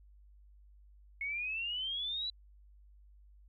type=exponential sweep; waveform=sine; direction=up; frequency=2182 to 3994 Hz; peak=-34 dBFS; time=1.21-2.3 s; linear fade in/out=2 ms; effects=added 50 Hz sine -56 dBFS peak until 3.48 s + MP3 48 kbps